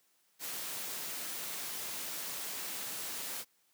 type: noise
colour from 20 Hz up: white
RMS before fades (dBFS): -40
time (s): 0.39-3.45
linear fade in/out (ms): 50
effects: white hiss -72 dBFS RMS until 3.73 s + high-pass 150 Hz 12 dB/octave